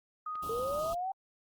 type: tone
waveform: sine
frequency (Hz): 1244.5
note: D#6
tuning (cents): 0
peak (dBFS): -35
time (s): 0.26-0.93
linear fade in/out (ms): 5
type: click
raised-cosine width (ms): 0.3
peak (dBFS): -34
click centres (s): 0.355
type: band-stop noise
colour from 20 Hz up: pink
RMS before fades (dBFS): -45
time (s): 0.42-0.95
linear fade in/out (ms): 10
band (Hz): 1100 to 2700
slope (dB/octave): 96
type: linear sweep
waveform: sine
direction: up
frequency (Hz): 440 to 784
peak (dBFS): -32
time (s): 0.49-1.12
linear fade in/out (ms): 5
effects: Opus 32 kbps